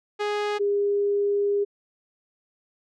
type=tone pair in turn; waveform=sawtooth / sine; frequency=415.3 / 405.6 Hz; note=G#4 / G#4; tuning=0 / -41 cents; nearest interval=unison; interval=41 cents; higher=first; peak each=-20 dBFS; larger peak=neither; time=0.19-0.59 / 0.59-1.65 s; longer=second; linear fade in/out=20 ms; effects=low-pass 4000 Hz 12 dB/octave